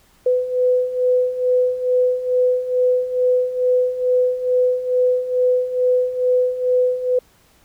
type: beating tone pair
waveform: sine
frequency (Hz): 500 / 502.3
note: B4 / B4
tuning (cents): +21 / +29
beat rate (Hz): 2.3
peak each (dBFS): -21 / -16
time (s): 0.26-7.19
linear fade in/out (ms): 5
effects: pink hiss -55 dBFS RMS until 7.64 s